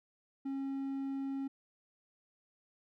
triangle tone, 272.2 Hz, C#4, 31 cents flat, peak -33 dBFS, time 0.45-1.48 s, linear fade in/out 10 ms, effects none

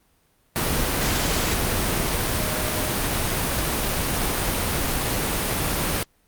sine tone in noise, 616 Hz, D#5, 17 cents flat, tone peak -31 dBFS, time 2.39-2.93 s, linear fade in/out 0 ms, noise pink, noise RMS -23 dBFS, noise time 0.56-6.03 s, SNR -11 dB, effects pink hiss -63 dBFS RMS until 6.27 s + Opus 32 kbps

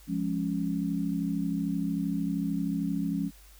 sine chord, Db major, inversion first, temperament equal, 174.61 / 207.7 / 277.2 Hz, F3 / Ab3 / Db4, 0 / 0 / 0 cents, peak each -31 / -32 / -31 dBFS, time 0.07-3.31 s, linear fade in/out 50 ms, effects added 50 Hz sine -52 dBFS peak until 3.59 s + white hiss -57 dBFS RMS until 3.59 s

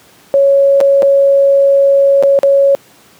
sine tone with dropouts, 554.4 Hz, C#5, in tune, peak -5 dBFS, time 0.34-2.75 s, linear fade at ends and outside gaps 0 ms, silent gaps 0.804-0.811 / 1.022-1.029 / 2.226-2.235 / 2.389-2.432 s, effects pink hiss -44 dBFS RMS until 3.19 s + high-pass 150 Hz 12 dB/octave

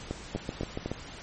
two click trains, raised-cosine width 2 ms, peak -18 / -18 dBFS, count 4 / 5, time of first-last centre 0.11-0.86 / 0.35-0.916 s, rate 4 / 7.07 Hz, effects pink hiss -44 dBFS RMS until 1.22 s + MP3 32 kbps

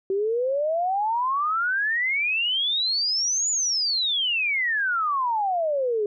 sine exponential two-way sweep, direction up then down, 378.3 to 7040 to 403.6 Hz, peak -21 dBFS, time 0.1-6.06 s, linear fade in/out 2 ms, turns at 3.5 s, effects none

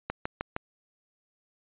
click train, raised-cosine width 0.5 ms, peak -15 dBFS, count 4, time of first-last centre 0.1-0.564 s, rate 6.46 Hz, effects resampled to 8000 Hz

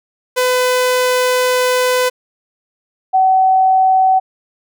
sawtooth / sine tone pair in turn, 503 / 756.9 Hz, B4 / F#5, +32 / +39 cents, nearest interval perfect fifth, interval 707 cents, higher second, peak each -8 dBFS, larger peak neither, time 0.36-2.1 / 3.13-4.2 s, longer first, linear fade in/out 20 ms, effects none

